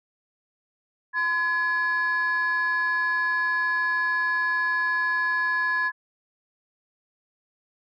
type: tone pair together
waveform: sine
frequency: 1019.5 / 1694 Hz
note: C6 / G#6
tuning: -45 / +34 cents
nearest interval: major sixth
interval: 879 cents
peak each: -26 / -21 dBFS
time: 1.13-5.92 s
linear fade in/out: 50 ms
effects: tanh soft clip ceiling -18 dBFS